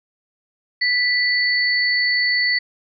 sine tone pair together, 1975 / 4467 Hz, B6 / C#8, 0 / +12 cents, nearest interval octave + major second, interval 1412 cents, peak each -17 / -21 dBFS, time 0.81-2.59 s, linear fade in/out 10 ms, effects none

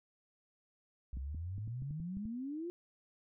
sine exponential sweep, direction up, 60.5 to 358 Hz, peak -38 dBFS, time 1.13-2.7 s, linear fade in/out 0 ms
clicks, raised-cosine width 5 ms, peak -34 dBFS, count 9, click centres 1.171 / 1.347 / 1.581 / 1.677 / 1.822 / 1.908 / 2.001 / 2.17 / 2.255 s
effects none

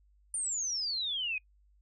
sine exponential sweep, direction down, 9270 to 2459 Hz, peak -31 dBFS, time 0.34-1.38 s, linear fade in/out 2 ms, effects noise-tail reverb RT60 0.1 s tail -25 dB re dry + added 50 Hz sine -62 dBFS peak until 1.81 s

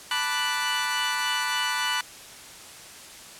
20% pulse chord, B minor seventh, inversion third, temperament equal, 880 / 987.8 / 1174.7 / 1480 Hz, A5 / B5 / D6 / F#6, 0 / 0 / 0 / 0 cents, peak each -29 / -24 / -28 / -23 dBFS, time 0.11-2.01 s, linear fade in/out 2 ms, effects white hiss -44 dBFS RMS until 3.39 s + low-pass 10000 Hz 12 dB/octave

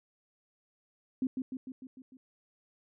sine tone with echo, 259.1 Hz, C4, 17 cents flat, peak -27 dBFS, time 1.22-1.27 s, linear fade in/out 2 ms, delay 150 ms, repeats 6, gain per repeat -4 dB, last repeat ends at 2.17 s, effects none

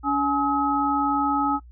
sine tone cluster, 283.2 / 843 / 1277 Hz, C#4 / G#5 / D#6, +37 / +26 / +45 cents, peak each -24 dBFS, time 0.03-1.6 s, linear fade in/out 50 ms, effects noise-tail reverb RT60 0.1 s tail -23 dB re dry + added 60 Hz sine -43 dBFS peak until 1.71 s

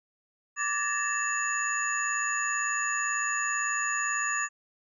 sine tone cluster, 1167 / 1712 / 1830 / 2657 / 6850 Hz, D6 / A6 / A#6 / E7 / A8, -11 / -48 / -32 / +13 / -47 cents, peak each -32 / -32 / -34 / -37 / -32 dBFS, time 0.56-4.49 s, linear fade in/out 50 ms, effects none

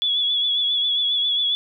sine tone with vibrato, 3400 Hz, G#7, 40 cents sharp, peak -18 dBFS, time 0.02-1.55 s, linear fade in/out 0 ms, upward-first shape sine, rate 7.4 Hz, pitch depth 38 cents each way, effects none

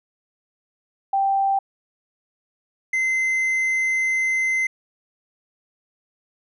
sine / triangle tone pair in turn, 784 / 2065 Hz, G5 / C7, 0 / -23 cents, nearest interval octave + perfect fourth, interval 1677 cents, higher second, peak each -17 dBFS, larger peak neither, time 1.13-1.59 / 2.93-4.67 s, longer second, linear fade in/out 5 ms, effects resampled to 24000 Hz

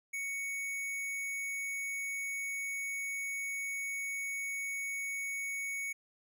square tone, 2226 Hz, C#7, 7 cents sharp, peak -36 dBFS, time 0.13-5.93 s, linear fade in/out 10 ms, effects none

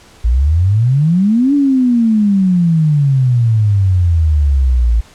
sine exponential two-way sweep, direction up then down, 55 to 290.2 to 55 Hz, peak -8 dBFS, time 0.24-5.01 s, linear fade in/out 10 ms, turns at 1.54 s, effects pink hiss -43 dBFS RMS until 5.14 s + low-pass 9000 Hz 12 dB/octave

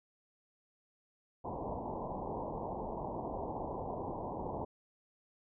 white low-pass noise, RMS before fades -40 dBFS, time 1.44-4.65 s, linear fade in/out 10 ms, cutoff 1000 Hz, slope 96 dB/octave, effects none

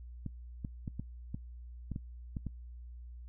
clicks, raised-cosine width 5 ms, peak -25 dBFS, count 9, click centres 0.263 / 0.648 / 0.878 / 0.996 / 1.345 / 1.917 / 1.961 / 2.368 / 2.467 s, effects noise-tail reverb RT60 0.1 s tail -21 dB re dry + added 60 Hz sine -45 dBFS peak until 3.28 s

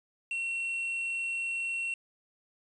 triangle tone with quantisation, 2722 Hz, F7, 45 cents flat, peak -29 dBFS, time 0.31-1.94 s, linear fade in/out 2 ms, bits 9, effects resampled to 22050 Hz

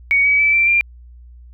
sine tone with pitch steps, 2240 / 2275 / 2311 / 2347 / 2384 Hz, C#7 / C#7 / D7 / D7 / D7, +18 / +44 / -28 / -2 / +25 cents, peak -11 dBFS, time 0.11-0.81 s, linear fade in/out 0 ms, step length 140 ms, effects added 60 Hz sine -38 dBFS peak until 1.53 s

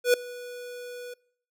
square tone with ADSR envelope, 490 Hz, B4, 14 cents flat, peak -16 dBFS, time 0.04-1.14 s, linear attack 98 ms, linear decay 3 ms, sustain -22 dB, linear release 7 ms, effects noise-tail reverb RT60 0.6 s tail -24 dB re dry

